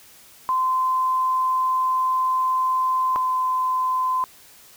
sine tone pair in turn, 1032 / 1025.5 Hz, C6 / C6, -24 / -35 cents, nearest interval unison, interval 11 cents, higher first, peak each -18 / -19 dBFS, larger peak first, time 0.49-3.16 / 3.16-4.24 s, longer first, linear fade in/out 0 ms, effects white hiss -49 dBFS RMS until 4.76 s

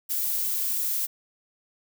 violet noise, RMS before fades -27 dBFS, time 0.09-1.07 s, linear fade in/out 20 ms, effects none

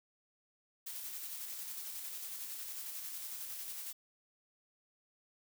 blue noise with tremolo, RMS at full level -43 dBFS, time 0.86-3.93 s, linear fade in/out 10 ms, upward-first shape square, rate 11 Hz, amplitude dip 25%, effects none

